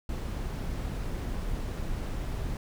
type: noise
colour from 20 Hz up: brown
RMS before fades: -33 dBFS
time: 0.09-2.57 s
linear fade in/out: 2 ms
effects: none